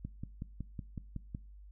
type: click train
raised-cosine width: 5 ms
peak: -27 dBFS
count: 8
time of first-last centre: 0.05-1.349 s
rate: 5.39 Hz
effects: noise-tail reverb RT60 0.4 s tail -21 dB re dry + added 50 Hz sine -50 dBFS peak until 1.71 s